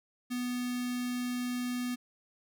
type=tone with notch filter; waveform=square; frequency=246.9 Hz; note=B3; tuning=in tune; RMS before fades=-34 dBFS; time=0.3-1.96 s; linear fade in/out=20 ms; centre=640 Hz; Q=0.6; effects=none